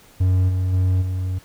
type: tone with level steps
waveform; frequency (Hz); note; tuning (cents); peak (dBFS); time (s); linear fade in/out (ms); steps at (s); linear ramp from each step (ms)
triangle; 92.5; F#2; 0; -12 / -16 / -13 / -19; 0.2-1.39; 10; 0.48 / 0.72 / 1.01; 20
effects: pink hiss -50 dBFS RMS until 1.44 s